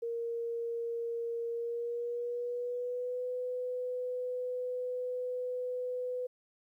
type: tone with pitch glide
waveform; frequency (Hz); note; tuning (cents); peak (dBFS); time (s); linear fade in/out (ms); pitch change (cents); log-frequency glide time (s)
sine; 466.2 to 499.7; A#4 to B4; 0 to +20; -33; 0.02-6.27; 10; +120; 1.5-3.25
effects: 12-bit